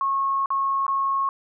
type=tone with dropouts; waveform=sine; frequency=1092 Hz; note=C#6; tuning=26 cents flat; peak=-20 dBFS; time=0.01-1.29 s; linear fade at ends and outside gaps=1 ms; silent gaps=0.459-0.504 / 0.866-0.88 s; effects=none